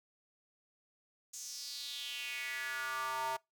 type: tone with high-pass filter sweep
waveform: square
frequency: 130.81 Hz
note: C3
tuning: in tune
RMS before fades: -40 dBFS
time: 1.33-3.37 s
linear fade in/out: 10 ms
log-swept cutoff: 6800 to 810 Hz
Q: 4.3
effects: noise-tail reverb RT60 0.2 s tail -25 dB re dry